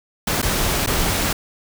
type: noise with dropouts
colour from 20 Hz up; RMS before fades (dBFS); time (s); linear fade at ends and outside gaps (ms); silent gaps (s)
pink; -20; 0.27-1.33; 5; 0.418-0.426 / 0.863-0.872
effects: none